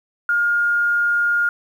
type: tone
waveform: sine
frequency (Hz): 1418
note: F6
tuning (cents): +26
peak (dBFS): -15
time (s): 0.29-1.49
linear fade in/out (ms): 2
effects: 8-bit